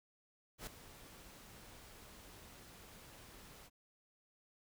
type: noise with ADSR envelope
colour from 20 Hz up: pink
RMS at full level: -44 dBFS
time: 0.58-3.7 s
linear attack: 90 ms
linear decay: 4 ms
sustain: -13 dB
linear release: 41 ms
effects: none